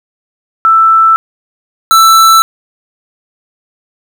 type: tone pair in turn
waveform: sine / square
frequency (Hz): 1325 / 1325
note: E6 / E6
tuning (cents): +9 / +9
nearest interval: unison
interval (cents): 0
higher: neither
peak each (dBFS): -3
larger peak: neither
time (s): 0.65-1.16 / 1.91-2.42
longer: neither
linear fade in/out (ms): 0
effects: 7-bit